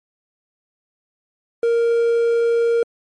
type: tone with quantisation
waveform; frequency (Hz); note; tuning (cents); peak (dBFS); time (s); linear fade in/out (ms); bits
triangle; 466.2; A#4; 0; -12; 1.63-2.83; 2; 7
effects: MP3 48 kbps